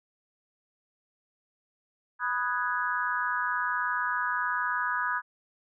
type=chord; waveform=sine; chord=G# minor seventh; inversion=first; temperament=equal; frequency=987.8 / 1244.5 / 1480 / 1661.2 Hz; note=B5 / D#6 / F#6 / G#6; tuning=0 / 0 / 0 / 0 cents; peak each=-32 dBFS; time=2.19-5.22 s; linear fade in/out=50 ms; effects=none